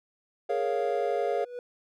triangle chord, Bb minor seventh, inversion third, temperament equal, 415.3 / 466.2 / 554.4 / 698.5 Hz, Ab4 / Bb4 / Db5 / F5, 0 / 0 / 0 / 0 cents, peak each -29 dBFS, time 0.49-1.45 s, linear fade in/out 10 ms
triangle tone with exponential growth, 489.4 Hz, B4, 16 cents flat, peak -30 dBFS, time 1.21-1.59 s, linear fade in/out 1 ms, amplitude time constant 82 ms
effects none

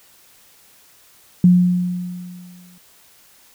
sine tone with exponential decay, 178.9 Hz, F3, 42 cents sharp, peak -6 dBFS, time 1.44-2.78 s, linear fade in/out 2 ms, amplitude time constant 290 ms, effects white hiss -51 dBFS RMS until 3.54 s

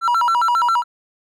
triangle tone with vibrato, 1140 Hz, C#6, 48 cents sharp, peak -12 dBFS, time 0.01-0.84 s, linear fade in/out 50 ms, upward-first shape square, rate 7.4 Hz, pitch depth 290 cents each way, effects none

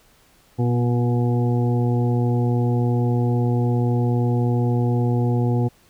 harmonic tone with a mistuned harmonic, 120.6 Hz, B2, 41 cents flat, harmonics 1 / 2 / 3 / 4 / 6 / 7, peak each -18 / -24 / -28 / -30 / -34 / -35 dBFS, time 0.58-5.69 s, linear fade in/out 20 ms, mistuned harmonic 2, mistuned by +22 cents, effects pink hiss -56 dBFS RMS until 5.89 s

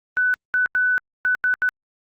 sine tone bursts at uneven times, 1496 Hz, F#6, 19 cents sharp, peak -16 dBFS, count 6, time 0.17-0.34 / 0.54-0.66 / 0.75-0.98 / 1.25-1.35 / 1.44-1.54 / 1.62-1.69 s, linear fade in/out 0 ms, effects Opus 48 kbps

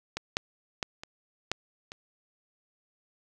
clicks, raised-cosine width 0.2 ms, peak -15 / -9 / -12 / -23 / -10 / -24 dBFS, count 6, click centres 0.17 / 0.369 / 0.828 / 1.035 / 1.516 / 1.919 s, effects none

